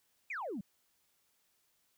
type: exponential sweep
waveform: sine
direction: down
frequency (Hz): 2569 to 174.61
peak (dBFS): -36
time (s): 0.3-0.61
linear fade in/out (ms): 5
effects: tanh soft clip ceiling -33 dBFS + white hiss -75 dBFS RMS until 1.97 s